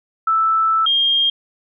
sine tone pair in turn, 1318.5 / 3219 Hz, E6 / G7, 0 / +45 cents, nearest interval octave + minor third, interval 1545 cents, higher second, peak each -13 dBFS, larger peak neither, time 0.27-0.86 / 0.86-1.3 s, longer first, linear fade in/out 5 ms, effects none

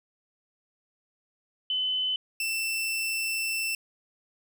sine / sawtooth tone pair in turn, 3028 / 2672 Hz, F#7 / E7, +39 / +23 cents, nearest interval major second, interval 216 cents, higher first, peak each -25 / -24 dBFS, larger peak second, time 1.7-2.16 / 2.4-3.75 s, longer second, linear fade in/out 2 ms, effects none

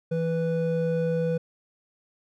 triangle tone pair together, 164.82 / 493.9 Hz, E3 / B4, 0 / 0 cents, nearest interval octave + perfect fifth, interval 1900 cents, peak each -24 dBFS, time 0.11-1.38 s, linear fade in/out 10 ms, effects none

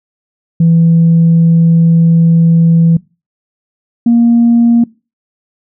sine tone pair in turn, 166 / 234.8 Hz, E3 / A#3, +12 / +13 cents, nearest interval tritone, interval 601 cents, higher second, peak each -3 dBFS, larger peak neither, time 0.6-2.97 / 4.06-4.84 s, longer first, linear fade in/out 5 ms, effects noise-tail reverb RT60 0.3 s tail -23 dB re dry + tanh soft clip ceiling -1 dBFS

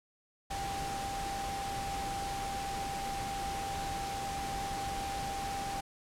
sine tone in noise, 791 Hz, G5, 15 cents sharp, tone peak -36 dBFS, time 0.5-5.81 s, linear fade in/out 10 ms, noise pink, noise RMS -40 dBFS, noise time 0.5-5.81 s, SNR +1 dB, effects low-pass 10000 Hz 12 dB/octave

